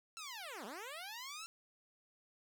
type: linear two-way sweep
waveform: 10% pulse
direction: down then up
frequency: 1362 to 186.9 to 1362 Hz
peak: -37 dBFS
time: 0.17-1.46 s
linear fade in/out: 0 ms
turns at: 0.65 s
effects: none